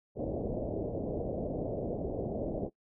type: low-pass noise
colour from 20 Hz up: white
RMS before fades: -35 dBFS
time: 0.15-2.7 s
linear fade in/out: 50 ms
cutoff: 630 Hz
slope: 48 dB/octave
effects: noise-tail reverb RT60 0.1 s tail -21 dB re dry